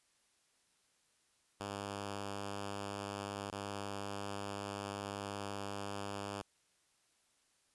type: tone with dropouts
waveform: 5% pulse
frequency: 100.6 Hz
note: G2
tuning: 45 cents sharp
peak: -29 dBFS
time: 1.6-6.42 s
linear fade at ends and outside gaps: 5 ms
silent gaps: 3.506-3.524 s
effects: white hiss -74 dBFS RMS until 7.74 s + resampled to 24000 Hz